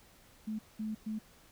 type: tone bursts at uneven times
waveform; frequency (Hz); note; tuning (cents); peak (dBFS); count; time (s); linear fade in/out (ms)
sine; 216.5; A3; -28; -34; 3; 0.47-0.59 / 0.79-0.95 / 1.06-1.19; 10
effects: pink hiss -61 dBFS RMS until 1.51 s